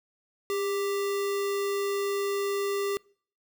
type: tone with sample-and-hold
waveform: sine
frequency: 401.1 Hz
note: G4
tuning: 40 cents sharp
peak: -26 dBFS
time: 0.5-2.97 s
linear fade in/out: 0 ms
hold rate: 1575 Hz
effects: noise-tail reverb RT60 0.5 s tail -25 dB re dry